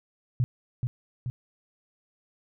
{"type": "tone with echo", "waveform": "sine", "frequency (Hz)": 123.8, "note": "B2", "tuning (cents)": 5, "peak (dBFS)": -20, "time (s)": [0.4, 0.44], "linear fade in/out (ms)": 0, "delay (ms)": 430, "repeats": 2, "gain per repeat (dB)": -4, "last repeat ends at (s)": 1.3, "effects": []}